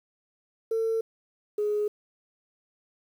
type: tone pair in turn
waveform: sine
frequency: 450 / 418 Hz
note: A4 / G#4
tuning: +39 / +11 cents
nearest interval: minor second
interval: 128 cents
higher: first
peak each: -23 dBFS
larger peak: neither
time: 0.71-1.01 / 1.58-1.88 s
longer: neither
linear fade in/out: 5 ms
effects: tanh soft clip ceiling -19 dBFS + 9-bit